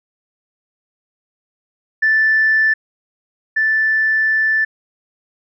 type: tone pair in turn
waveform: sine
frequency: 1760 / 1760 Hz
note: A6 / A6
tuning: 0 / 0 cents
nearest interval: unison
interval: 0 cents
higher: neither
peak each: -10 / -12 dBFS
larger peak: first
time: 2.02-2.74 / 3.56-4.65 s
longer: second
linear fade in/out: 10 ms
effects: tanh soft clip ceiling -6 dBFS

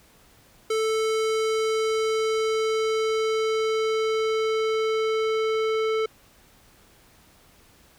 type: tone with low-pass filter sweep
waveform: square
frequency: 440 Hz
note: A4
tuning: in tune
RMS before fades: -24 dBFS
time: 0.7-6.06 s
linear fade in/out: 5 ms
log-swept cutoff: 8900 to 3200 Hz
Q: 0.83
effects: pink hiss -56 dBFS RMS until 7.98 s

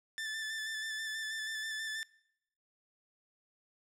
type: tone with vibrato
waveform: sawtooth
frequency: 1760 Hz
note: A6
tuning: in tune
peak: -33 dBFS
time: 0.18-2.03 s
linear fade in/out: 0 ms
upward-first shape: square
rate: 6.2 Hz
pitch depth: 20 cents each way
effects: noise-tail reverb RT60 0.8 s tail -24 dB re dry + low-pass 9000 Hz 12 dB/octave

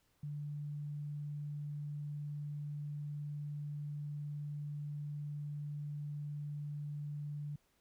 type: tone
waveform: sine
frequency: 146.83 Hz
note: D3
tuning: in tune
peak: -39 dBFS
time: 0.23-7.56 s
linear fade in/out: 5 ms
effects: pink hiss -75 dBFS RMS until 7.8 s

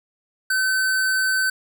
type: tone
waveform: square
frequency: 1529 Hz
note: G6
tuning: 44 cents flat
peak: -19 dBFS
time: 0.5-1.5 s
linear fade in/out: 5 ms
effects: none

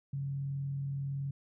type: tone with frequency modulation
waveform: sine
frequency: 138.59 Hz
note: C#3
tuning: in tune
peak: -33 dBFS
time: 0.13-1.31 s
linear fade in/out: 5 ms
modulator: 41.4 Hz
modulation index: 0.2
effects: none

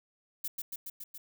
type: noise with echo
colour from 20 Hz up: violet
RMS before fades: -35 dBFS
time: 0.44-0.48 s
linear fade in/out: 5 ms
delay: 140 ms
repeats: 5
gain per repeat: -2 dB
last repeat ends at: 1.18 s
effects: none

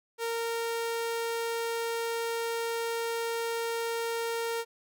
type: tone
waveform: sawtooth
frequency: 461.7 Hz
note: A#4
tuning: 17 cents flat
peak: -26 dBFS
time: 0.18-4.65 s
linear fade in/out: 50 ms
effects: none

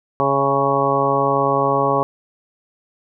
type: harmonic tone with a mistuned harmonic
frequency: 138.59 Hz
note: C#3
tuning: in tune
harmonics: 1 / 2 / 3 / 4 / 5 / 6 / 7 / 8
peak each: -26 / -26 / -22 / -21 / -25 / -23 / -25 / -20 dBFS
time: 0.2-2.03 s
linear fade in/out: 0 ms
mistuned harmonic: 5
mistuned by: -28 cents
effects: none

